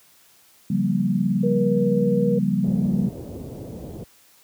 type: chord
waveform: sine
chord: G half-diminished seventh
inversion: second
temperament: just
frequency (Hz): 141.12 / 176.4 / 196 / 235.2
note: Db3 / F3 / G3 / Bb3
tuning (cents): +31 / +18 / 0 / +16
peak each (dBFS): -27 / -24 / -21 / -26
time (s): 0.7-3.09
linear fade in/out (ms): 5
type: tone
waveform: sine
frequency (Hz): 478.6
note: A#4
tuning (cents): +46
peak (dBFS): -21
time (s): 1.43-2.39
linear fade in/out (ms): 10
type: low-pass noise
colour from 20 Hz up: pink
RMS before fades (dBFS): -33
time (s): 2.64-4.04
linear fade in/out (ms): 5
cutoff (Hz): 560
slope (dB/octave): 24
effects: white hiss -55 dBFS RMS until 4.43 s + high-pass 80 Hz 12 dB/octave